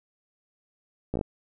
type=slowing click train; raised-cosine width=2 ms; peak=-15 dBFS; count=5; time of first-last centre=1.14-1.212 s; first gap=15 ms; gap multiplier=1.12; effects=none